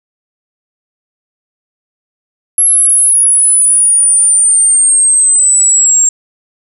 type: exponential sweep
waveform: sine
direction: down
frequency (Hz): 11180 to 7459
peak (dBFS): -5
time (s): 2.58-6.09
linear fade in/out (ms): 2
effects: none